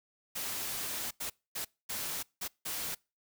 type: noise bursts at uneven times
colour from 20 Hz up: white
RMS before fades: -37 dBFS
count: 6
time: 0.35-1.11 / 1.2-1.3 / 1.55-1.65 / 1.89-2.23 / 2.41-2.48 / 2.65-2.95 s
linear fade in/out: 10 ms
effects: noise-tail reverb RT60 0.3 s tail -26 dB re dry